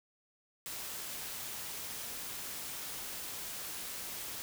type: noise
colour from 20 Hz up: white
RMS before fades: -42 dBFS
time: 0.66-4.42 s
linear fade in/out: 0 ms
effects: none